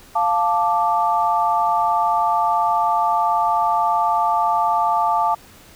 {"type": "chord", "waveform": "sine", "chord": "D minor", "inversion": "first", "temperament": "equal", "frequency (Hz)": [698.5, 880, 1174.7], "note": ["F5", "A5", "D6"], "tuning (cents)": [0, 0, 0], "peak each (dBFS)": [-21, -18, -21], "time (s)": [0.15, 5.35], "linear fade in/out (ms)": 10, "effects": ["pink hiss -46 dBFS RMS until 5.75 s"]}